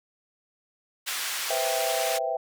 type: band-pass noise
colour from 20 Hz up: pink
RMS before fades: -31 dBFS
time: 1.06-2.19 s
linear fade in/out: 20 ms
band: 1500 to 16000 Hz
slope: 12 dB/octave
type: chord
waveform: sine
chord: C major seventh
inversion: third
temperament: equal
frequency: 493.9 / 523.3 / 659.3 / 784 Hz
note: B4 / C5 / E5 / G5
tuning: 0 / 0 / 0 / 0 cents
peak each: -34 / -33 / -28 / -31 dBFS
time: 1.5-2.37 s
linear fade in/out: 5 ms
effects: none